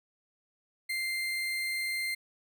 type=tone; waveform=35% pulse; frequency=2093 Hz; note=C7; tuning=in tune; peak=-29 dBFS; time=0.89-2.15 s; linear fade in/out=10 ms; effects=none